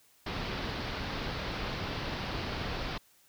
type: low-pass noise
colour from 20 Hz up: pink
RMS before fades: -36 dBFS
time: 0.26-2.98 s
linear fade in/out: 5 ms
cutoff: 5000 Hz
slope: 48 dB/octave
effects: white hiss -64 dBFS RMS until 3.28 s